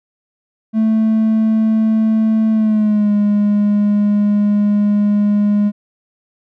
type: tone with pitch glide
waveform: triangle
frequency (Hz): 220 to 206.5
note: A3 to G#3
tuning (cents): 0 to -10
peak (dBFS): -8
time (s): 0.73-5.72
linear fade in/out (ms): 50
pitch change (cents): -110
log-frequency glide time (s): 2.51-3.12
effects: tanh soft clip ceiling -4 dBFS